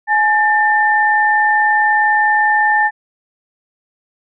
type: tone pair together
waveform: sine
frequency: 845 / 1790.5 Hz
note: G#5 / A6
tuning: +30 / +30 cents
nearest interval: octave + minor second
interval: 1300 cents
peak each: -13 dBFS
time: 0.07-2.91 s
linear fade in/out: 50 ms
effects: none